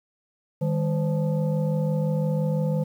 sine tone with frequency modulation, 155.56 Hz, D#3, in tune, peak -21 dBFS, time 0.61-2.84 s, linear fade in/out 10 ms, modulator 357 Hz, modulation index 0.88, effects 9-bit

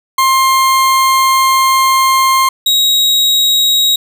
40% pulse tone pair in turn, 1059 / 3806 Hz, C6 / A#7, +21 / +35 cents, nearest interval octave + minor seventh, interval 2214 cents, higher second, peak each -7 dBFS, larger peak neither, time 0.18-2.49 / 2.66-3.96 s, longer first, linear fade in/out 5 ms, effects none

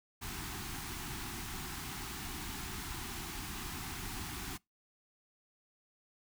pink band-stop noise, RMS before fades -42 dBFS, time 0.21-4.58 s, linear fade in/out 20 ms, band 400 to 720 Hz, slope 96 dB/octave, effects noise-tail reverb RT60 0.2 s tail -25 dB re dry

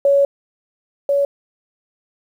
sine tone pair in turn, 560 / 563 Hz, C#5 / C#5, +18 / +27 cents, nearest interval unison, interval 9 cents, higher second, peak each -10 / -13 dBFS, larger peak first, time 0.05-0.25 / 1.09-1.25 s, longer first, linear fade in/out 2 ms, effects 8-bit

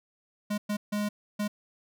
square tone bursts at uneven times, 207.7 Hz, G#3, in tune, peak -28 dBFS, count 4, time 0.5-0.58 / 0.69-0.77 / 0.92-1.09 / 1.39-1.48 s, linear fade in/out 10 ms, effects none

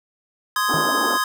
square chord, Ab major, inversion first, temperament just, 1038.3 / 1245.9 / 1661.2 Hz, C6 / Eb6 / Ab6, -14 / +2 / 0 cents, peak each -24 dBFS, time 0.56-1.24 s, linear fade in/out 2 ms
pink band-pass noise, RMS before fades -26 dBFS, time 0.68-1.18 s, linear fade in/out 20 ms, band 230 to 1300 Hz, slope 48 dB/octave
triangle tone with exponential decay, 158 Hz, D#3, 27 cents sharp, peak -20 dBFS, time 0.74-0.99 s, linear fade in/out 0 ms, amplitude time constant 54 ms
effects none

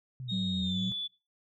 sine linear two-way sweep, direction down then up, 132.6 to 79.5 to 124.2 Hz, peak -37 dBFS, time 0.2-0.92 s, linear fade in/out 0 ms, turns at 0.63 s
sine tone with pitch glide, 3729 to 3459 Hz, A#7 to A7, 0 to -30 cents, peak -32 dBFS, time 0.28-1.08 s, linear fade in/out 20 ms, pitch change -130 cents, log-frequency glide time 0.6-0.79 s
sine tone with vibrato, 186.6 Hz, F#3, 15 cents sharp, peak -28 dBFS, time 0.31-0.91 s, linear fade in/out 20 ms, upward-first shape sine, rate 4.2 Hz, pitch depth 8 cents each way
effects noise-tail reverb RT60 0.3 s tail -19 dB re dry + tanh soft clip ceiling -23 dBFS

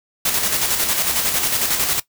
white noise with tremolo, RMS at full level -18 dBFS, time 0.25-2 s, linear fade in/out 5 ms, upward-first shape square, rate 11 Hz, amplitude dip 40%, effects noise-tail reverb RT60 0.1 s tail -18 dB re dry

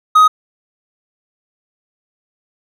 triangle tone, 1256 Hz, D#6, 16 cents sharp, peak -3 dBFS, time 0.15-0.28 s, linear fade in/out 10 ms, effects none

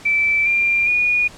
sine tone with pitch steps, 2324 / 2385 / 2448 Hz, D7 / D7 / D#7, -19 / +26 / -29 cents, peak -14 dBFS, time 0.05-1.28 s, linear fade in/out 10 ms, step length 410 ms, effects pink hiss -41 dBFS RMS until 1.37 s + low-pass 8000 Hz 12 dB/octave

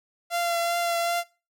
sawtooth tone with vibrato, 686 Hz, F5, 31 cents flat, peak -20 dBFS, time 0.3-1.24 s, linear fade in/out 50 ms, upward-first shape triangle, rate 2.6 Hz, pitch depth 18 cents each way, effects noise-tail reverb RT60 0.3 s tail -20 dB re dry

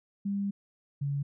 sine tone pair in turn, 199.8 / 141.28 Hz, G3 / C#3, +33 / +33 cents, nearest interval tritone, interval 600 cents, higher first, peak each -28 dBFS, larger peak neither, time 0.25-0.51 / 1.01-1.23 s, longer first, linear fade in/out 10 ms, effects none

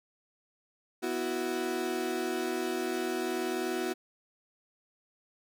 35% pulse chord, B suspended fourth, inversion none, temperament equal, 246.9 / 329.6 / 370 Hz, B3 / E4 / F#4, 0 / 0 / 0 cents, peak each -36 / -34 / -31 dBFS, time 1.02-3.94 s, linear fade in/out 20 ms, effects none

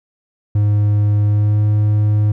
triangle tone with pitch glide, 103.83 to 105.22 Hz, G#2 to G#2, 0 to +23 cents, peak -9 dBFS, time 0.55-2.32 s, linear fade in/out 5 ms, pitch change +23 cents, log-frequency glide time 1.26-1.62 s, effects none

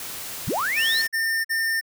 white noise, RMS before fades -34 dBFS, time 0-1.07 s, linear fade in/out 2 ms
sine linear sweep, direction up, 37.91 to 4440 Hz, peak -22 dBFS, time 0.47-1.02 s, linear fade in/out 10 ms
square tone bursts, 1807 Hz, A6, 46 cents sharp, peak -22 dBFS, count 3, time 0.76-1.812 s, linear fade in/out 20 ms, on 320 ms, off 46 ms
effects none

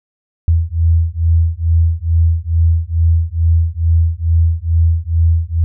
sine beating tone pair, 81.6 / 83.9 Hz, E2 / E2, -17 / +31 cents, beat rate 2.3 Hz, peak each -13 dBFS, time 0.48-5.64 s, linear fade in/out 0 ms, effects none

